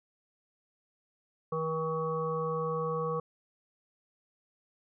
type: harmonic tone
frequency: 160 Hz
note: D#3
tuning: 49 cents sharp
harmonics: 1 / 3 / 5 / 7 / 8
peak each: -36 / -32 / -46 / -35 / -47 dBFS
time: 1.52-3.2 s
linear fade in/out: 5 ms
effects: none